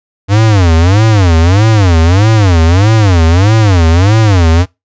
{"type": "tone with vibrato", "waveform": "square", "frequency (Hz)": 95, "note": "F#2", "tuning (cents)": 46, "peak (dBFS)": -5, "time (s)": [0.28, 4.66], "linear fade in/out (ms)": 50, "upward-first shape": "sine", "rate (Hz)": 1.6, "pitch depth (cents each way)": 280, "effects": ["noise-tail reverb RT60 0.2 s tail -23 dB re dry", "resampled to 16000 Hz"]}